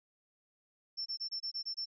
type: tone bursts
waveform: sine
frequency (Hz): 5380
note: E8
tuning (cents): +34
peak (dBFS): -35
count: 8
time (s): 0.97-1.858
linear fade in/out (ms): 20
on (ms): 90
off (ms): 24
effects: none